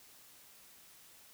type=silence; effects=white hiss -59 dBFS RMS until 1.33 s